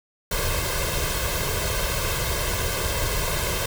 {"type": "noise with comb filter", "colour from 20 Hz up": "pink", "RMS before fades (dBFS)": -25, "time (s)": [0.31, 3.66], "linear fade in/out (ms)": 5, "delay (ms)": 1.9, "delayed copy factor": 0.75, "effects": []}